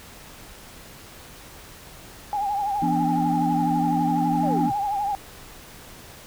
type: tone with vibrato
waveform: sine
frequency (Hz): 812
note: G#5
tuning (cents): -39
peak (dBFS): -22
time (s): 2.33-5.15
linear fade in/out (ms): 0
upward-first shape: triangle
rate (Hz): 12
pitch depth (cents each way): 81
type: chord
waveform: sine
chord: B diminished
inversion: second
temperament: equal with one note detuned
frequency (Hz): 170.33 / 246.9 / 293.7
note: F3 / B3 / D4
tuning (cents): -43 / 0 / 0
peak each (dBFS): -25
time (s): 2.82-4.7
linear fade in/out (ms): 5
type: linear sweep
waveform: sine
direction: down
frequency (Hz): 657 to 110.4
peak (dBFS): -28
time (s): 4.43-4.72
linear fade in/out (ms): 5
effects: tanh soft clip ceiling -11 dBFS + pink hiss -44 dBFS RMS until 6.26 s